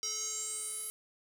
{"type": "tone with band-pass filter sweep", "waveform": "square", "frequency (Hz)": 433.4, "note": "A4", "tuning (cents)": -26, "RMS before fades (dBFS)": -38, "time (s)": [0.03, 0.9], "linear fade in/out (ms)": 0, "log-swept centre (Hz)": [5500, 11000], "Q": 7.4, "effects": ["9-bit"]}